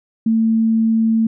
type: tone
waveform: sine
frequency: 224.1 Hz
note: A3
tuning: 32 cents sharp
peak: -12 dBFS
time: 0.26-1.27 s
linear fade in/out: 5 ms
effects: none